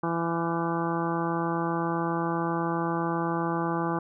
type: harmonic tone with a mistuned harmonic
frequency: 167.6 Hz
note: E3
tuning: 29 cents sharp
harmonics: 1 / 2 / 3 / 4 / 5 / 6 / 7 / 8 / 9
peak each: -31 / -30 / -36 / -38 / -33 / -36 / -34 / -43 / -41 dBFS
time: 0.03-3.99 s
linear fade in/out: 5 ms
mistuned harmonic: 8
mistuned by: +64 cents
effects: none